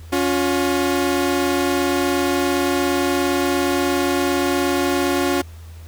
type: tone pair together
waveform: sawtooth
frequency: 279.6 / 356.8 Hz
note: C#4 / F4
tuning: +15 / +37 cents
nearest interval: major third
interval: 422 cents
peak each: -16 dBFS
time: 0.12-5.42 s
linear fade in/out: 10 ms
effects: added 82 Hz sine -35 dBFS peak until 5.87 s + pink hiss -49 dBFS RMS until 5.87 s